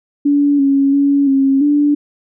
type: tone with pitch steps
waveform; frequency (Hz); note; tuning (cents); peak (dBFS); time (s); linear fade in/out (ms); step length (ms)
sine; 286.8 / 276.1 / 281.5 / 271.3 / 291.7; D4 / C#4 / C#4 / C#4 / D4; -41 / -7 / +27 / -37 / -12; -9; 0.25-1.95; 10; 340
effects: none